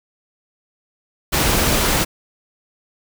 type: noise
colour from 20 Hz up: pink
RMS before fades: -17 dBFS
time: 1.32-2.05 s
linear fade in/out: 20 ms
effects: none